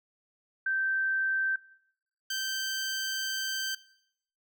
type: tone pair in turn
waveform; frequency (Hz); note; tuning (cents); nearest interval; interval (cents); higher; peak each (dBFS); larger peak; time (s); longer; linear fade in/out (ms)
sine / 15% pulse; 1557 / 1557; G6 / G6; -12 / -12; unison; 0; neither; -26 / -24; second; 0.66-1.56 / 2.3-3.75; second; 5
effects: noise-tail reverb RT60 0.8 s tail -22 dB re dry